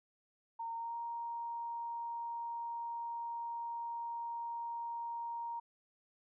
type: tone with pitch glide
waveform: sine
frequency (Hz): 920 to 935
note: A#5 to A#5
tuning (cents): -23 to +5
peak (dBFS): -38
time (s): 0.59-5.6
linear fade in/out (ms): 10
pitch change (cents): +28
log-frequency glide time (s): 0.75-0.96
effects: none